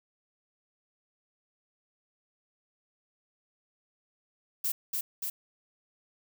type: noise with echo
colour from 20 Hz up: violet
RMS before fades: -30 dBFS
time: 4.64-4.72 s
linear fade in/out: 5 ms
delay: 290 ms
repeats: 2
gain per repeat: -2 dB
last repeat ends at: 5.3 s
effects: none